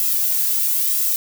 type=noise with flanger; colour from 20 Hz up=violet; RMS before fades=-19 dBFS; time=0-1.16 s; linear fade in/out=0 ms; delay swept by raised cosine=1.5 to 2.33 ms; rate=1 Hz; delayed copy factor=+0.65; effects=none